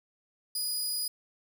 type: tone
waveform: 20% pulse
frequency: 4934 Hz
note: D#8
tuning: 15 cents flat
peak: -24 dBFS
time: 0.55-1.08 s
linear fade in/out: 5 ms
effects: none